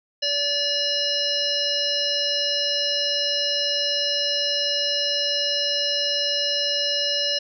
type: harmonic tone with a mistuned harmonic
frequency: 577 Hz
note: D5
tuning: 31 cents flat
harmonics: 1 / 3 / 5 / 7 / 9 / 10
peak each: -29 / -34 / -26 / -27 / -25 / -37 dBFS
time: 0.22-7.39 s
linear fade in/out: 10 ms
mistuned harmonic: 7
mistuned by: +22 cents
effects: none